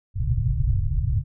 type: low-pass noise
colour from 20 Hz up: white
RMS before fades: -22 dBFS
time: 0.14-1.24 s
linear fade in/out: 50 ms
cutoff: 140 Hz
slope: 96 dB/octave
effects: none